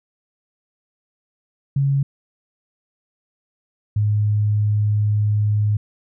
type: tone pair in turn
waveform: sine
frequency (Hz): 138.59 / 104.98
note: C#3 / G#2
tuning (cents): 0 / +19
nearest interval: perfect fourth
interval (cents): 481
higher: first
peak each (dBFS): -15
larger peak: neither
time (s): 1.76-2.03 / 3.96-5.77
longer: second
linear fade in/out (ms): 5
effects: none